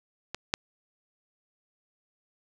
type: clicks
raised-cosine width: 0.2 ms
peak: -16 / -7 dBFS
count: 2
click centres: 0.346 / 0.539 s
effects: none